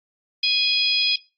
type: harmonic tone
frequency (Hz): 829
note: G#5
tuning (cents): -3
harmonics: 3 / 4 / 5 / 6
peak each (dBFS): -24 / -22 / -25 / -22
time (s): 0.43-1.16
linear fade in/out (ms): 5
effects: noise-tail reverb RT60 0.3 s tail -21 dB re dry + Opus 24 kbps